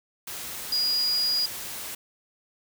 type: tone in noise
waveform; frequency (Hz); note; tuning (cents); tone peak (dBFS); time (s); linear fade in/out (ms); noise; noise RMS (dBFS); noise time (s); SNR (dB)
sine; 4880; D#8; -34; -22; 0.72-1.46; 5; white; -36; 0.27-1.95; +11
effects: none